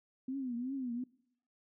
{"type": "tone with vibrato", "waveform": "sine", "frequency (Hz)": 254.2, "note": "C4", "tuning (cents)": -50, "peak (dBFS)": -35, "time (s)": [0.28, 1.04], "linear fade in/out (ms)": 5, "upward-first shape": "triangle", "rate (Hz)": 2.7, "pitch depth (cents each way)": 160, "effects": ["noise-tail reverb RT60 0.7 s tail -22 dB re dry"]}